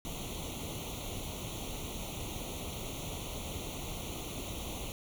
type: noise with comb filter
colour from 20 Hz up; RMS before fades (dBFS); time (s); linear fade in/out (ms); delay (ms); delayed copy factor
pink; -40; 0.05-4.92; 0; 0.3; +1
effects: none